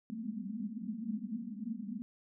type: band-pass noise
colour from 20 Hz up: pink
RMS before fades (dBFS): -40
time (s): 0.1-2.02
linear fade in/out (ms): 0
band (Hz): 200 to 240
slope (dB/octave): 96
effects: none